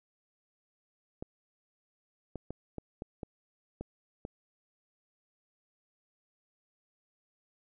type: clicks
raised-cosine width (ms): 2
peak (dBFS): -25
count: 8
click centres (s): 1.225 / 2.357 / 2.506 / 2.783 / 3.021 / 3.232 / 3.81 / 4.251
effects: none